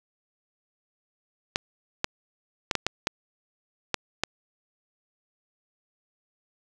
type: clicks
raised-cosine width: 0.2 ms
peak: -6 dBFS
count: 8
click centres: 1.559 / 2.044 / 2.712 / 2.753 / 2.866 / 3.071 / 3.943 / 4.236 s
effects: none